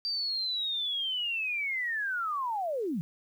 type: linear sweep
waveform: sine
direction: down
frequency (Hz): 4702 to 147.9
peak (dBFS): -29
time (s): 0.05-3.01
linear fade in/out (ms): 0
effects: 10-bit